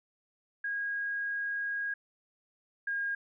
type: tone pair in turn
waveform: sine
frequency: 1638 / 1623.9 Hz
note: G#6 / G#6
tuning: -24 / -39 cents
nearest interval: unison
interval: 15 cents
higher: first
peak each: -31 / -30 dBFS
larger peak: second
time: 0.64-1.94 / 2.87-3.15 s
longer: first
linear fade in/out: 5 ms
effects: none